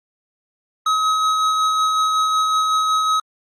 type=tone with tremolo; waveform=square; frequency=1274 Hz; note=D#6; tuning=41 cents sharp; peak=-15 dBFS; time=0.86-3.2 s; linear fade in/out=5 ms; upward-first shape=sine; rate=5.4 Hz; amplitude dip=25%; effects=low-pass 6000 Hz 12 dB/octave + Opus 48 kbps